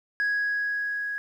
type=tone with level ramp; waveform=sine; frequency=1661.2 Hz; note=G#6; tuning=in tune; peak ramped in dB=-20 to -28 dBFS; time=0.2-1.18 s; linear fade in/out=0 ms; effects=tanh soft clip ceiling -21 dBFS + 10-bit